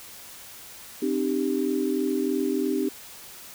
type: chord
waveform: sine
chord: C minor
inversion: none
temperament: equal with one note detuned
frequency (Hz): 261.6 / 304.7 / 392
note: C4 / Eb4 / G4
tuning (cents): 0 / -36 / 0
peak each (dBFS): -27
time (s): 1.02-2.89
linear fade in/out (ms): 5
effects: white hiss -44 dBFS RMS until 3.54 s